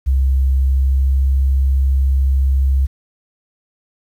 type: tone with pitch glide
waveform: sine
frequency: 66.4 to 67.09 Hz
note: C2 to C2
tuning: +26 to +44 cents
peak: -11 dBFS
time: 0.06-2.87 s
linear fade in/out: 20 ms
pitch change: +18 cents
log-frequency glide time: 0.55-1.31 s
effects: 8-bit